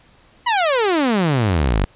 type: exponential sweep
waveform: sawtooth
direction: down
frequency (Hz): 1008 to 43.65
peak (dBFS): -11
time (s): 0.46-1.85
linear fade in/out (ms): 10
effects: pink hiss -52 dBFS RMS until 1.95 s + resampled to 8000 Hz